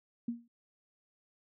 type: tone with exponential decay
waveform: sine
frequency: 235.5 Hz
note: A#3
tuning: 18 cents sharp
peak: -29 dBFS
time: 0.28-0.48 s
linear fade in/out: 5 ms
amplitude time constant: 42 ms
effects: none